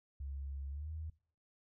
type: tone with pitch glide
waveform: sine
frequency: 69.1 to 78.92 Hz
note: C#2 to D#2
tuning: -5 to +25 cents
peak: -40 dBFS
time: 0.2-1.1 s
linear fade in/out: 5 ms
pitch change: +230 cents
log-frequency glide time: 0.7-0.91 s
effects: noise-tail reverb RT60 0.5 s tail -22 dB re dry